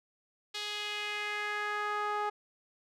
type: tone with band-pass filter sweep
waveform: sawtooth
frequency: 417.1 Hz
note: G#4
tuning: 7 cents sharp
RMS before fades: -35 dBFS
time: 0.54-2.3 s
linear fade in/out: 10 ms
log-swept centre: 3800 to 1000 Hz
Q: 2.1
effects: none